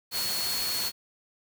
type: tone in noise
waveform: sine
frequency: 4351 Hz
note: C#8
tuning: 33 cents flat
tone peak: -30 dBFS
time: 0.11-0.92 s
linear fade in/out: 50 ms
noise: white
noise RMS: -32 dBFS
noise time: 0.11-0.92 s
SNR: -1 dB
effects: none